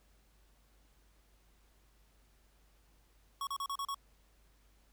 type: tone bursts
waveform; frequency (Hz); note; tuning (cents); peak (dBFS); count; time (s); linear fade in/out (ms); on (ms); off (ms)
square; 1108.7; C#6; 0; -36; 6; 3.41-3.945; 2; 60; 35
effects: added 50 Hz sine -65 dBFS peak until 4.92 s + pink hiss -71 dBFS RMS until 4.92 s